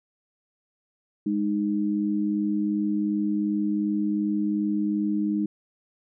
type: tone pair together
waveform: sine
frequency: 206 / 308.7 Hz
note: G#3 / D#4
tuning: -14 / -14 cents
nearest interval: perfect fifth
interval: 700 cents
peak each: -25 / -25 dBFS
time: 1.26-5.46 s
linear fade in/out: 5 ms
effects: none